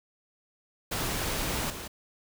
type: noise with level steps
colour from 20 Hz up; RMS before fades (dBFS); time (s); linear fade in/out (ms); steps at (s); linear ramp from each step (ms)
pink; -31 / -39; 0.91-1.88; 10; 1.7; 2
effects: none